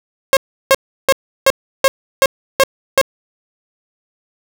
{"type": "tone bursts", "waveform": "sawtooth", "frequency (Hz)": 539, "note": "C#5", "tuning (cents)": -49, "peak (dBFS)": -3, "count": 8, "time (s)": [0.33, 3.014], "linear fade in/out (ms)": 0, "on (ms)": 38, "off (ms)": 340, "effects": []}